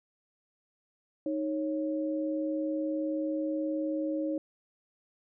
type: tone pair together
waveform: sine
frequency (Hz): 311.1 / 550.2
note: D#4 / C#5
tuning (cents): 0 / -13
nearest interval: minor seventh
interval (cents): 987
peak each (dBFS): -30 / -34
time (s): 1.26-4.38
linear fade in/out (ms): 2
effects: none